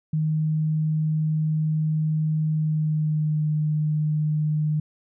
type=tone with pitch glide; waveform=sine; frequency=155.56 to 152.62 Hz; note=D#3 to D#3; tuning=0 to -33 cents; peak=-20 dBFS; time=0.13-4.8 s; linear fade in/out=5 ms; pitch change=-33 cents; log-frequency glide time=2.5-3.46 s; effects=none